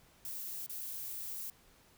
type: noise with dropouts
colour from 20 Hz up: violet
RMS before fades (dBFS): -42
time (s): 0.25-1.5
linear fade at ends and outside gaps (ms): 1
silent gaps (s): 0.663-0.695
effects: pink hiss -64 dBFS RMS until 1.97 s